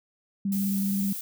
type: tone with vibrato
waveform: sine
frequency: 197.4 Hz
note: G3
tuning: 12 cents sharp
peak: -24 dBFS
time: 0.45-1.13 s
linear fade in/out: 5 ms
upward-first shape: sine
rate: 19 Hz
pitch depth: 24 cents each way
type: noise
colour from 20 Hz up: violet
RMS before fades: -35 dBFS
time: 0.52-1.21 s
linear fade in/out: 2 ms
effects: none